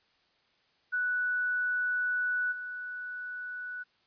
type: tone with level steps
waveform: sine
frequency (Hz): 1480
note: F#6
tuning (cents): 0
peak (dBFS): -27 / -36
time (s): 0.92-3.84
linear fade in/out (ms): 20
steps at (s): 2.51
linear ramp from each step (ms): 20
effects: white hiss -69 dBFS RMS until 4.06 s + resampled to 11025 Hz